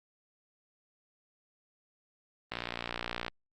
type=click train; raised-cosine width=0.3 ms; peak=-18 dBFS; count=46; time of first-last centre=2.52-3.281 s; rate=59.1 Hz; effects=Opus 24 kbps